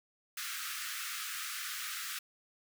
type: high-pass noise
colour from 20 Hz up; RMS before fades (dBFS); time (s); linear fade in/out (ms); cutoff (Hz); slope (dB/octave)
pink; -40; 0.37-2.19; 5; 1200; 96
effects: none